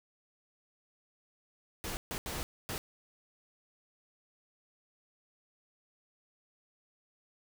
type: noise bursts at uneven times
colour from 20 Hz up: pink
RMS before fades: -38 dBFS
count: 4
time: 1.84-1.97 / 2.11-2.18 / 2.26-2.43 / 2.69-2.78 s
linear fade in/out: 0 ms
effects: none